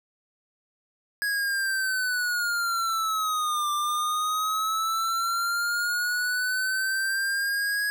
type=linear two-way sweep; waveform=square; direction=down then up; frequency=1665 to 1182 to 1665 Hz; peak=-25 dBFS; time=1.22-7.9 s; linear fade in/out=0 ms; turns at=3.71 s; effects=none